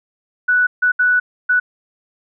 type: tone bursts at uneven times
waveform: sine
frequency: 1480 Hz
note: F#6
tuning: in tune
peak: -11 dBFS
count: 4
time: 0.48-0.67 / 0.82-0.92 / 0.99-1.2 / 1.49-1.6 s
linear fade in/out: 10 ms
effects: none